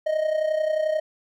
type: tone with amplitude modulation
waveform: triangle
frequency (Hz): 622.3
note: D#5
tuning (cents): 0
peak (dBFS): -16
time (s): 0.06-1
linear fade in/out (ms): 10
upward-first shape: sine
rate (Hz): 31.3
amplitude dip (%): 65
effects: none